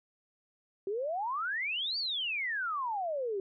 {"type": "exponential two-way sweep", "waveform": "sine", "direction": "up then down", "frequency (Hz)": [376.2, 4699, 376.2], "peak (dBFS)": -31, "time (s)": [0.87, 3.4], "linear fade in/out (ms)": 2, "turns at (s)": 1.98, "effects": []}